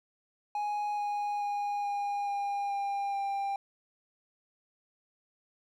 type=tone with pitch steps; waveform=triangle; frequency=830.6 / 824.4 / 818.2 / 812.1 / 806 / 800 / 794 Hz; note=G#5 / G#5 / G#5 / G#5 / G5 / G5 / G5; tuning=0 / -13 / -26 / -39 / +48 / +35 / +22 cents; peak=-28 dBFS; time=0.55-3.56 s; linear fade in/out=2 ms; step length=430 ms; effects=none